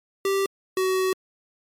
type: tone pair in turn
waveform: square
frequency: 391.2 / 375.5 Hz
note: G4 / F#4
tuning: -4 / +26 cents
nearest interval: minor second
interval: 70 cents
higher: first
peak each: -21 / -21 dBFS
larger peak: neither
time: 0.25-0.46 / 0.77-1.13 s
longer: second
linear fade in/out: 2 ms
effects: MP3 64 kbps